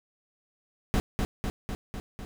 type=noise with echo; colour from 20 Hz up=brown; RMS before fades=-24 dBFS; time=0.94-1 s; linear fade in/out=0 ms; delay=250 ms; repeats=5; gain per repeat=-3 dB; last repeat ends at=2.25 s; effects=none

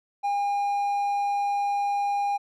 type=tone; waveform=triangle; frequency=809 Hz; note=G#5; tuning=46 cents flat; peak=-21 dBFS; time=0.23-2.38 s; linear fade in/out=20 ms; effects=none

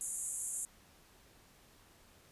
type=band-pass noise; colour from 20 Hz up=pink; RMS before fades=-40 dBFS; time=0.01-0.65 s; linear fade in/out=0 ms; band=6900 to 11000 Hz; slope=96 dB/octave; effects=pink hiss -63 dBFS RMS until 2.31 s + resampled to 32000 Hz

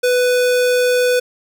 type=tone; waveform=square; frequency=496.4 Hz; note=B4; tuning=9 cents sharp; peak=-13 dBFS; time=0.03-1.2 s; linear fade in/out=10 ms; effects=none

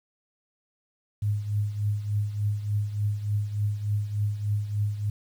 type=tone with tremolo; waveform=sine; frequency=103.83 Hz; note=G#2; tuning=in tune; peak=-21 dBFS; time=1.22-5.1 s; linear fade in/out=5 ms; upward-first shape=triangle; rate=3.4 Hz; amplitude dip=75%; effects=9-bit

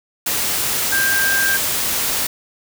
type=tone in noise; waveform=sine; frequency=1589 Hz; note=G6; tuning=23 cents sharp; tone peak=-16 dBFS; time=0.92-1.57 s; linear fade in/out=5 ms; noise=white; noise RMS=-20 dBFS; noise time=0.26-2.27 s; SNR=+1 dB; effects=none

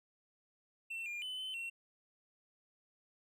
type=tone with pitch steps; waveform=triangle; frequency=2695 / 2408 / 3022 / 3052 / 2722 Hz; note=E7 / D7 / F#7 / G7 / F7; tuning=+38 / +43 / +36 / -47 / -45 cents; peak=-38 dBFS; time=0.9-1.7 s; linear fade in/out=10 ms; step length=160 ms; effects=none

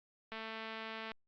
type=click train; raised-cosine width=0.3 ms; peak=-28 dBFS; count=178; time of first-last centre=0.32-1.117 s; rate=222 Hz; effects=low-pass 4000 Hz 12 dB/octave + Opus 48 kbps

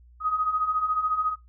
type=beating tone pair; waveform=sine; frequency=1244.5 / 1258.5 Hz; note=D#6 / D#6; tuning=0 / +19 cents; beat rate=14 Hz; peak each=-30 / -24 dBFS; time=0.2-1.36 s; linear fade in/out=50 ms; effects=noise-tail reverb RT60 0.2 s tail -17 dB re dry + added 60 Hz sine -50 dBFS peak until 1.48 s

